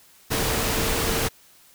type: tone in noise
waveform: sine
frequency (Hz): 451.2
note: A4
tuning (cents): +44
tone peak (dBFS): -32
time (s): 0.3-1.29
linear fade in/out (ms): 20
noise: pink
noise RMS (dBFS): -24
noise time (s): 0.3-1.29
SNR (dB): -11
effects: white hiss -54 dBFS RMS until 1.74 s